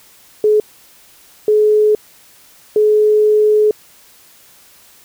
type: tone bursts at uneven times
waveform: sine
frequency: 425.1 Hz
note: G#4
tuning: 40 cents sharp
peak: -8 dBFS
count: 3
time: 0.44-0.6 / 1.48-1.95 / 2.76-3.71 s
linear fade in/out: 2 ms
effects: white hiss -46 dBFS RMS until 5.04 s